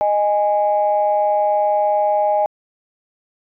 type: tone pair together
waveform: sine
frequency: 617.8 / 827 Hz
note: D#5 / G#5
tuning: -12 / -8 cents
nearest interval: perfect fourth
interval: 504 cents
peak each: -16 dBFS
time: 0.01-2.46 s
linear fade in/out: 0 ms
effects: tanh soft clip ceiling -6 dBFS